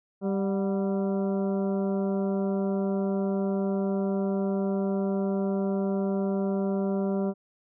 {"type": "harmonic tone with a mistuned harmonic", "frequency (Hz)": 196, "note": "G3", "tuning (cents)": 0, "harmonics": [1, 2, 3, 4, 5, 6, 7], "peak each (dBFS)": [-26, -30, -34, -41, -45, -50, -49], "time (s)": [0.21, 7.34], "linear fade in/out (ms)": 50, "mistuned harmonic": 4, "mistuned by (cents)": -90, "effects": []}